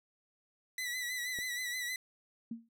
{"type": "tone with vibrato", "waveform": "sawtooth", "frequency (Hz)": 1975.5, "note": "B6", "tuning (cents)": 0, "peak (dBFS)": -32, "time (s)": [0.78, 1.96], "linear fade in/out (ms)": 2, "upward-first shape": "sine", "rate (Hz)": 6.3, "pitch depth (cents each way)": 49}
{"type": "click", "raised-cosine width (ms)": 2, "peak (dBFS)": -34, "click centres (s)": 1.388}
{"type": "tone with exponential decay", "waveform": "sine", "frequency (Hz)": 230, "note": "A#3", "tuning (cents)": -23, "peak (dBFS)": -34, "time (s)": [2.51, 2.69], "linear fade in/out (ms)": 5, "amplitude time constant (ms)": 38}
{"effects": []}